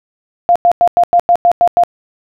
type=tone bursts; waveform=sine; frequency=698.5 Hz; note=F5; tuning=in tune; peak=-5 dBFS; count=9; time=0.49-1.836 s; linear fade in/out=0 ms; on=66 ms; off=94 ms; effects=none